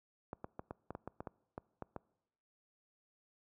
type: clicks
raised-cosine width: 1 ms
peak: -28 dBFS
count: 12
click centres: 0.331 / 0.444 / 0.594 / 0.709 / 0.906 / 0.951 / 1.076 / 1.205 / 1.272 / 1.579 / 1.823 / 1.963 s
effects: noise-tail reverb RT60 0.9 s tail -24 dB re dry + high-pass 60 Hz 12 dB/octave